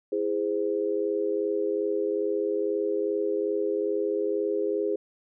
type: chord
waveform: sine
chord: E augmented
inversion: none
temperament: just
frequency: 329.6 / 412 / 515 Hz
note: E4 / G#4 / B#4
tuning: 0 / -14 / -28 cents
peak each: -31 / -26 / -31 dBFS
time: 0.12-4.96 s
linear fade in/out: 5 ms
effects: none